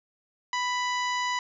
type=harmonic tone; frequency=990 Hz; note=B5; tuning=4 cents sharp; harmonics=1 / 2 / 3 / 4 / 5 / 6 / 7; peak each=-28 / -31 / -37 / -39 / -42 / -44 / -43 dBFS; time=0.53-1.39 s; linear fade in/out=2 ms; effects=none